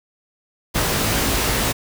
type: noise with comb filter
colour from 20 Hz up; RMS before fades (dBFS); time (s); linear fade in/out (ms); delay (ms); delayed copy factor
pink; -20; 0.74-1.73; 20; 18; +0.6
effects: none